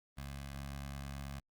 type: tone with notch filter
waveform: 15% pulse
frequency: 69.3 Hz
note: C#2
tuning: in tune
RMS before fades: -44 dBFS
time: 0.17-1.4 s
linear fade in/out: 10 ms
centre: 360 Hz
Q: 0.68
effects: Opus 32 kbps